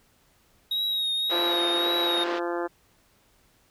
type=tone with vibrato; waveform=triangle; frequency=3783 Hz; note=A#7; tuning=25 cents sharp; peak=-23 dBFS; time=0.71-2.24 s; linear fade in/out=5 ms; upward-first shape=triangle; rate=1.8 Hz; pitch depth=45 cents each way
type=band-pass noise; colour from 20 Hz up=pink; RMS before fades=-35 dBFS; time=1.29-2.4 s; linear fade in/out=20 ms; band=340 to 4100 Hz; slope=24 dB/octave
type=harmonic tone; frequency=172.8 Hz; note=F3; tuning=18 cents flat; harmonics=2 / 3 / 4 / 5 / 6 / 7 / 8 / 9 / 10; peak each=-29 / -33 / -35 / -37 / -39 / -40 / -41 / -42 / -43 dBFS; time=1.31-2.68 s; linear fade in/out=20 ms
effects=pink hiss -63 dBFS RMS until 3.7 s